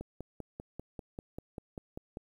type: click train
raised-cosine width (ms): 2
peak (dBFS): -27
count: 12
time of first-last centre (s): 0.01-2.171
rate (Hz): 5.09
effects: 10-bit